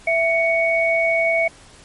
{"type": "tone pair together", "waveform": "sine", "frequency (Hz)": [663, 2230], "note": ["E5", "C#7"], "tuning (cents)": [10, 10], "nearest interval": "octave + major sixth", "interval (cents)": 2100, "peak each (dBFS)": -18, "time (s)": [0.07, 1.48], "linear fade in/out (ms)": 5, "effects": ["pink hiss -46 dBFS RMS until 1.84 s", "MP3 48 kbps"]}